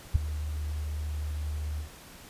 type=tone with ADSR envelope; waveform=sine; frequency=75.3 Hz; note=D2; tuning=44 cents sharp; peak=-14 dBFS; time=0.14-1.89 s; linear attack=17 ms; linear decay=7 ms; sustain=-16 dB; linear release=110 ms; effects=pink hiss -49 dBFS RMS until 2.29 s + resampled to 32000 Hz